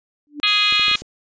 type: tone with exponential growth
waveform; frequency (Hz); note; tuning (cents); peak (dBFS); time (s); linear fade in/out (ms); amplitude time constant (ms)
sine; 293.7; D4; 0; -24; 0.27-0.4; 0; 28
type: harmonic tone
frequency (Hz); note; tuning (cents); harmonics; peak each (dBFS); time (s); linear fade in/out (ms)
415.3; G#4; 0; 3 / 4 / 5 / 6 / 7 / 8 / 9 / 10; -25 / -30 / -27 / -19 / -25 / -20 / -23 / -23; 0.43-0.96; 5
type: noise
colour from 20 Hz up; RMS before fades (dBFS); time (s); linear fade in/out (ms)
blue; -31; 0.47-1.02; 2
type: clicks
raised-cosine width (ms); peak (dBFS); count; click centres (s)
2; -23; 6; 0.725 / 0.796 / 0.882 / 0.914 / 0.953 / 1.02
effects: resampled to 16000 Hz